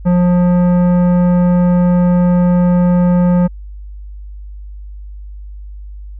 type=tone with tanh clipping; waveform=sine; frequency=177.7 Hz; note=F3; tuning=30 cents sharp; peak=-10 dBFS; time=0.05-3.48 s; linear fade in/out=20 ms; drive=13 dB; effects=added 50 Hz sine -27 dBFS peak until 6.19 s